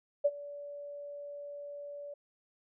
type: tone with ADSR envelope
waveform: sine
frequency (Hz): 576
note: D5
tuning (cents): -34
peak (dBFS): -21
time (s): 0.24-2.14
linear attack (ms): 15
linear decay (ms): 44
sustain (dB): -20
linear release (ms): 6
effects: none